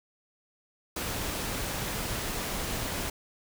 pink noise, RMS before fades -33 dBFS, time 0.96-3.1 s, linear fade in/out 5 ms, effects none

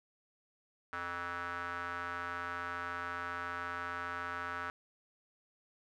square tone with band-pass filter, 87.31 Hz, F2, in tune, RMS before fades -40 dBFS, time 0.93-4.7 s, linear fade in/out 0 ms, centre 1400 Hz, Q 4.4, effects none

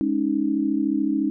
sine chord, Ab suspended fourth, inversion none, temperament equal, 207.7 / 277.2 / 311.1 Hz, Ab3 / Db4 / Eb4, 0 / 0 / 0 cents, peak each -27 / -23 / -23 dBFS, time 0.01-1.3 s, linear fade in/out 0 ms, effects none

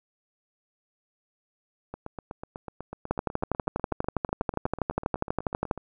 two click trains, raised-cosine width 1 ms, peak -22 / -11 dBFS, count 32 / 33, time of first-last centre 1.94-5.777 / 3.11-5.712 s, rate 8.08 / 12.3 Hz, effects none

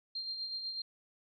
sine tone with tremolo, 4186 Hz, C8, in tune, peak -35 dBFS, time 0.15-0.82 s, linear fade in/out 5 ms, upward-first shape sine, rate 8.1 Hz, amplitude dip 45%, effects none

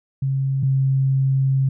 sine tone pair in turn, 135.2 / 134.42 Hz, C#3 / C3, -43 / +47 cents, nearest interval unison, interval 10 cents, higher first, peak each -18 / -15 dBFS, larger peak second, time 0.22-0.63 / 0.63-1.69 s, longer second, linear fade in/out 5 ms, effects none

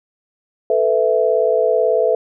sine chord, A suspended second, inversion none, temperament equal with one note detuned, 440 / 498.2 / 659.3 Hz, A4 / B4 / E5, 0 / +15 / 0 cents, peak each -17 dBFS, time 0.7-2.15 s, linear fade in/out 2 ms, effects none

